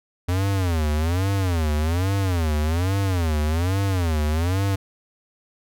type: tone with vibrato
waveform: square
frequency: 86.2 Hz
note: F2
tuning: 22 cents flat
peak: -20 dBFS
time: 0.28-4.76 s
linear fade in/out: 10 ms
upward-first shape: sine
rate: 1.2 Hz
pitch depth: 240 cents each way
effects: none